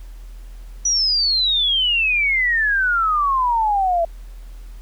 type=exponential sweep; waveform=sine; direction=down; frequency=5920 to 659.3 Hz; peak=-15 dBFS; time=0.85-4.05 s; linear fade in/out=5 ms; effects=added 41 Hz sine -33 dBFS peak until 4.81 s + pink hiss -53 dBFS RMS until 4.81 s